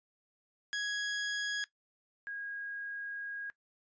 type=tone pair in turn; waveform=sawtooth / sine; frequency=1663 / 1638.2 Hz; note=G#6 / G#6; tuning=+2 / -24 cents; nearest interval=unison; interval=26 cents; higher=first; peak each=-29 / -38 dBFS; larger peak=first; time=0.73-1.64 / 2.27-3.5 s; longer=second; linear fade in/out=0 ms; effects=noise-tail reverb RT60 0.1 s tail -17 dB re dry + resampled to 16000 Hz